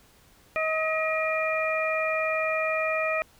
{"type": "harmonic tone with a mistuned harmonic", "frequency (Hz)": 634, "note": "D#5", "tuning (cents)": 32, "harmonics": [1, 2, 3, 4], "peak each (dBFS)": [-27, -31, -33, -29], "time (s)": [0.56, 3.22], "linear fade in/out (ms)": 0, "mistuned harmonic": 4, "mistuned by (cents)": -85, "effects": ["pink hiss -58 dBFS RMS until 3.39 s"]}